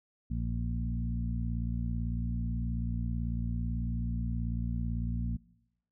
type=harmonic tone with a mistuned harmonic; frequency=58.27 Hz; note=A#1; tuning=in tune; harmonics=1 / 2 / 3 / 4; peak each=-33 / -36 / -38 / -39 dBFS; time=0.3-5.37 s; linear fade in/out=10 ms; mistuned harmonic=1; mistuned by=+20 cents; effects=noise-tail reverb RT60 0.9 s tail -22 dB re dry